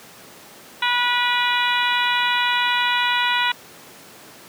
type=harmonic tone; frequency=487.1 Hz; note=B4; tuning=24 cents flat; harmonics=2 / 3 / 4 / 5 / 6 / 7 / 8; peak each=-22 / -24 / -25 / -26 / -27 / -27 / -28 dBFS; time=0.82-3.52 s; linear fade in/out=5 ms; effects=pink hiss -43 dBFS RMS until 4.48 s + high-pass 200 Hz 12 dB/octave